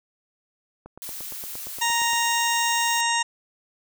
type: click train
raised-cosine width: 1 ms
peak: -27 dBFS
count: 12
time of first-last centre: 0.86-2.133 s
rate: 8.64 Hz
type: noise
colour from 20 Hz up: blue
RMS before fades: -35 dBFS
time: 1.02-3.01 s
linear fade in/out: 0 ms
type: harmonic tone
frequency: 932.3 Hz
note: A#5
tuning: in tune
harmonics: 1 / 2 / 3 / 4 / 6 / 7 / 8 / 9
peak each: -24 / -27 / -29 / -30 / -32 / -32 / -33 / -34 dBFS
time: 1.81-3.23 s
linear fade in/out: 10 ms
effects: none